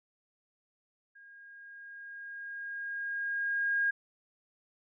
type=tone with level ramp; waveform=sine; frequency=1626 Hz; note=G#6; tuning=37 cents flat; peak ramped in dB=-52 to -25 dBFS; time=1.15-3.91 s; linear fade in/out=10 ms; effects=none